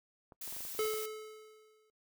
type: clicks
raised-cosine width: 1 ms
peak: -39 dBFS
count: 10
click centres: 0.322 / 0.477 / 0.525 / 0.566 / 0.606 / 0.651 / 0.75 / 0.803 / 0.854 / 0.938 s
type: noise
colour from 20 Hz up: blue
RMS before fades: -43 dBFS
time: 0.41-1.06 s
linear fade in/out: 5 ms
type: tone with exponential decay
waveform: square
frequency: 432.6 Hz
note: A4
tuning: 29 cents flat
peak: -30 dBFS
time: 0.79-1.9 s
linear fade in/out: 1 ms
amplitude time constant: 240 ms
effects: noise-tail reverb RT60 0.1 s tail -24 dB re dry